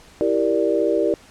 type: chord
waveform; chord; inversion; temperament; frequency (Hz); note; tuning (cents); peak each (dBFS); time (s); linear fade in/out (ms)
sine; E half-diminished seventh; none; equal; 329.6 / 392 / 466.2 / 587.3; E4 / G4 / Bb4 / D5; 0 / 0 / 0 / 0; -22; 0.21-1.14; 0
effects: pink hiss -48 dBFS RMS until 1.3 s + low-pass 9000 Hz 12 dB/octave